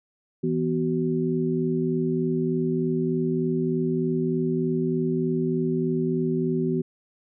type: tone cluster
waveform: sine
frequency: 163.5 / 246.8 / 375.5 Hz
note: E3 / B3 / F#4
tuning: -14 / -1 / +26 cents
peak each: -26 dBFS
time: 0.43-6.82 s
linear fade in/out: 10 ms
effects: none